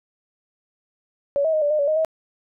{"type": "tone with pitch steps", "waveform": "sine", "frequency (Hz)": [565, 640, 621, 583, 609, 569, 621, 639], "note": ["C#5", "D#5", "D#5", "D5", "D#5", "C#5", "D#5", "D#5"], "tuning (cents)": [33, 49, -3, -13, -37, 45, -3, 46], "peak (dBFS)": -17, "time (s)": [1.36, 2.048], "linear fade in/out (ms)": 0, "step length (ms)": 86, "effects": []}